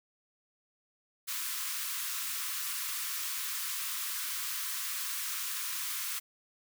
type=high-pass noise; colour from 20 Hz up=white; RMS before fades=-36 dBFS; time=1.27-6.2 s; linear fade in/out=20 ms; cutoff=1000 Hz; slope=96 dB/octave; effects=none